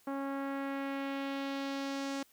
sawtooth tone with low-pass filter sweep, 275 Hz, C#4, 14 cents flat, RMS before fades -37 dBFS, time 0.07-2.23 s, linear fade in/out 5 ms, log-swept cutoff 1200 to 6900 Hz, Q 1.3, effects white hiss -66 dBFS RMS until 2.32 s

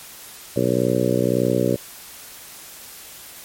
harmonic tone, 61.74 Hz, B1, in tune, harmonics 2 / 3 / 4 / 5 / 6 / 7 / 8 / 9, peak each -25 / -25 / -25 / -25 / -25 / -25 / -25 / -25 dBFS, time 0.56-1.76 s, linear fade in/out 5 ms, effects white hiss -40 dBFS RMS until 3.44 s + MP3 64 kbps

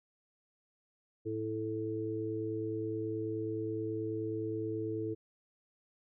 harmonic tone, 109.4 Hz, A2, 9 cents flat, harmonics 1 / 3 / 4, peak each -41 / -37 / -37 dBFS, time 1.25-5.15 s, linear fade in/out 20 ms, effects none

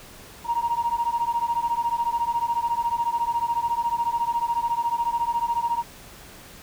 sine beating tone pair, 932.3 / 946.3 Hz, A#5 / A#5, 0 / +26 cents, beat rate 14 Hz, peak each -24 dBFS, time 0.44-5.84 s, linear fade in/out 50 ms, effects tanh soft clip ceiling -15 dBFS + pink hiss -45 dBFS RMS until 6.62 s

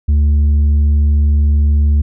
sine tone with tanh clipping, 73.42 Hz, D2, in tune, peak -9 dBFS, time 0.08-2.02 s, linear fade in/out 10 ms, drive 4 dB, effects none

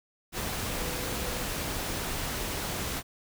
sine tone in noise, 497.9 Hz, B4, 14 cents sharp, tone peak -42 dBFS, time 0.65-1.47 s, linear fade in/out 50 ms, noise pink, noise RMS -33 dBFS, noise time 0.32-3.03 s, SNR -12 dB, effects none

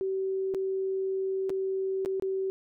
sine tone with dropouts, 383 Hz, G4, 40 cents flat, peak -27 dBFS, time 0.01-2.5 s, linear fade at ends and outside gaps 0 ms, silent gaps 0.54-0.547 / 1.495-1.502 / 2.049-2.059 / 2.198-2.223 s, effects none

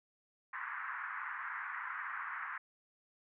white band-pass noise, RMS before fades -42 dBFS, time 0.53-2.58 s, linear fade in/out 5 ms, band 1000 to 1900 Hz, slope 48 dB/octave, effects none

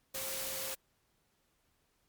sine tone in noise, 533 Hz, C5, 32 cents sharp, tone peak -46 dBFS, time 0.14-0.75 s, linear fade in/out 10 ms, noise white, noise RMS -39 dBFS, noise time 0.14-0.75 s, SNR -10 dB, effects pink hiss -75 dBFS RMS until 2.08 s + MP3 96 kbps

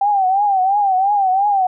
sine tone with vibrato, 784 Hz, G5, in tune, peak -12 dBFS, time 0.01-1.67 s, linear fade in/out 5 ms, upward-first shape triangle, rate 2.9 Hz, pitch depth 120 cents each way, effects none

